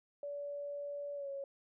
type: tone with pitch glide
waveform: sine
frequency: 574 to 553.5 Hz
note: D5 to C#5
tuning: -40 to -3 cents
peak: -39 dBFS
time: 0.23-1.44 s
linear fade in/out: 2 ms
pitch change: -63 cents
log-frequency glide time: 1.15-1.29 s
effects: none